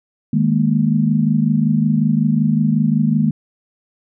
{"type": "chord", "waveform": "sine", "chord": "D# suspended fourth", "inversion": "none", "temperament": "equal", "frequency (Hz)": [155.56, 207.7, 233.1], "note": ["D#3", "G#3", "A#3"], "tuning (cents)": [0, 0, 0], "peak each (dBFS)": -17, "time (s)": [0.33, 3.31], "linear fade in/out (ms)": 5, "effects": []}